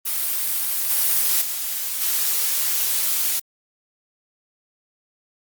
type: noise with level steps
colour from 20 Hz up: blue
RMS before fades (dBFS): -23 / -19 / -26 / -21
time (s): 0.05-3.4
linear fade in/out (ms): 20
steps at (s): 0.89 / 1.41 / 2.01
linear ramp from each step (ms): 10
effects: Opus 32 kbps